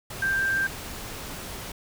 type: tone in noise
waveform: sine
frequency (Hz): 1578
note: G6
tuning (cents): +11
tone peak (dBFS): -22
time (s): 0.22-0.67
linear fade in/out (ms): 5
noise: pink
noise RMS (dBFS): -37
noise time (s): 0.1-1.72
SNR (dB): +12
effects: none